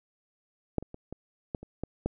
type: clicks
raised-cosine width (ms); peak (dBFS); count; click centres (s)
2; -13 / -27 / -28 / -25 / -18 / -30 / -19 / -15; 8; 0.783 / 0.826 / 0.944 / 1.126 / 1.548 / 1.63 / 1.836 / 2.06
effects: none